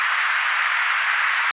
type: band-pass noise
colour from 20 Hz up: white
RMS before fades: -21 dBFS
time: 0-1.51 s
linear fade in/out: 0 ms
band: 1200 to 2100 Hz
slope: 24 dB/octave
effects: resampled to 8000 Hz